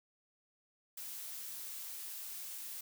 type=noise; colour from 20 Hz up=blue; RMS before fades=-45 dBFS; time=0.97-2.81 s; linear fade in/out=5 ms; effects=none